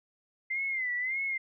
sine tone with vibrato, 2065 Hz, C7, 23 cents flat, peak -29 dBFS, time 0.5-1.38 s, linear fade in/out 10 ms, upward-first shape sine, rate 1.7 Hz, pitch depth 100 cents each way, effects none

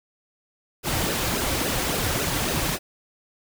pink noise with flanger, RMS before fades -25 dBFS, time 0.83-2.79 s, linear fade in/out 50 ms, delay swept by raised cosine 0.88 to 4.88 ms, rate 3.6 Hz, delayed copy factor -0.65, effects none

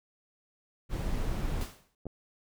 brown noise, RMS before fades -31 dBFS, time 0.89-1.66 s, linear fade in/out 50 ms
pink noise with exponential decay, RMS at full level -39 dBFS, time 1.61-1.95 s, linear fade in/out 2 ms, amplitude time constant 72 ms
clicks, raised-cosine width 2 ms, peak -32 / -24 dBFS, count 2, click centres 2.056 / 2.067 s
effects none

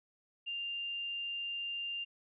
sine tone, 2794 Hz, F7, in tune, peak -36 dBFS, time 0.46-2.05 s, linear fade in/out 20 ms, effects none

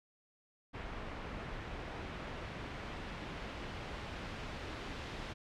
pink noise with low-pass filter sweep, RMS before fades -44 dBFS, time 0.73-5.34 s, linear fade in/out 20 ms, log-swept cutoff 2200 to 3600 Hz, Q 0.84, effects none

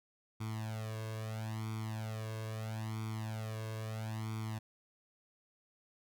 sawtooth tone with flanger, 110 Hz, A2, in tune, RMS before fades -40 dBFS, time 0.4-4.59 s, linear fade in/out 10 ms, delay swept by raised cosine 0.87 to 1.87 ms, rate 0.76 Hz, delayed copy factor +0.9, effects none

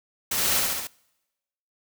white noise with echo, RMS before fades -26 dBFS, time 0.31-0.6 s, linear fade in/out 5 ms, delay 68 ms, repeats 4, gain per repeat -2 dB, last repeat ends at 0.872 s, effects noise-tail reverb RT60 1.0 s tail -26 dB re dry

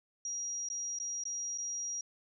sine tone with dropouts, 5720 Hz, F8, 41 cents sharp, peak -35 dBFS, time 0.25-2.01 s, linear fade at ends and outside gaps 2 ms, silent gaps 0.688-0.7 / 0.988-0.999 / 1.238-1.253 / 1.577-1.583 s, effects none

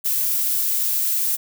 violet noise, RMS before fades -21 dBFS, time 0.04-1.37 s, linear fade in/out 20 ms, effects none

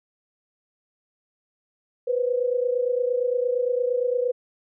sine tone pair together, 488.2 / 516.9 Hz, B4 / C5, -20 / -21 cents, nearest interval minor second, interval 99 cents, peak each -22 / -26 dBFS, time 2.07-4.32 s, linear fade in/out 10 ms, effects none

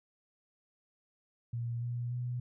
sine tone with pitch steps, 118.1 / 120.51 / 122.97 Hz, A#2 / B2 / B2, +23 / -42 / -7 cents, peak -33 dBFS, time 1.53-2.4 s, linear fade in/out 5 ms, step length 290 ms, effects none

